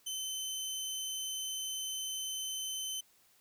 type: tone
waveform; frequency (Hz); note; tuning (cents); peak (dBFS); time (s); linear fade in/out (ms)
20% pulse; 3066; G7; -39; -31; 0.06-3.01; 10
effects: white hiss -67 dBFS RMS until 3.4 s